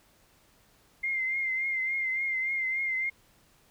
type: tone with vibrato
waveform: sine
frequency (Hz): 2100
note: C7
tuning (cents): +6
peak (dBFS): -27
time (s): 1.03-3.1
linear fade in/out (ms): 10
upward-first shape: triangle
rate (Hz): 3.5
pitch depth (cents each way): 47
effects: pink hiss -63 dBFS RMS until 3.7 s